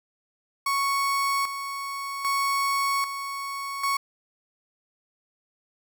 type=tone with tremolo; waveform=35% pulse; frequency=1108.7 Hz; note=C#6; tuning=in tune; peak=-21 dBFS; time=0.66-3.97 s; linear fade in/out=5 ms; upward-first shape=square; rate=0.63 Hz; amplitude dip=60%; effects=none